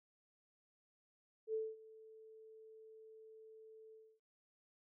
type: tone with ADSR envelope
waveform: sine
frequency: 440 Hz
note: A4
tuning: in tune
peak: -35 dBFS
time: 1.47-4.2 s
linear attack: 69 ms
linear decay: 220 ms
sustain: -21 dB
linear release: 270 ms
effects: none